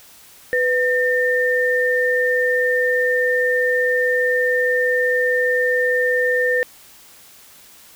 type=tone pair together; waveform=sine; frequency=498 / 1808.8 Hz; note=B4 / A6; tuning=+14 / +47 cents; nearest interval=octave + minor seventh; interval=2233 cents; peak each=-18 dBFS; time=0.53-6.63 s; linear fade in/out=0 ms; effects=white hiss -46 dBFS RMS until 7.95 s